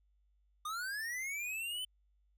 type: linear sweep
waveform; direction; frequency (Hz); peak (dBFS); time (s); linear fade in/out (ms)
square; up; 1200 to 3063; -38; 0.65-1.85; 5
effects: added 50 Hz sine -69 dBFS peak until 2.37 s